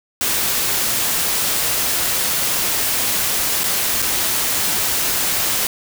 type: noise with dropouts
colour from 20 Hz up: white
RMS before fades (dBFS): -19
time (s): 0.21-5.67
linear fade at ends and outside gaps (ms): 1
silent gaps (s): 3.635-3.64 / 4.02-4.024
effects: none